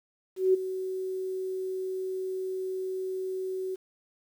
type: tone with ADSR envelope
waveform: sine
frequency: 375.5 Hz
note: F#4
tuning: 26 cents sharp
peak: -17 dBFS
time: 0.36-3.76 s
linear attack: 180 ms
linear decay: 13 ms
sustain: -13 dB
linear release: 17 ms
effects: 9-bit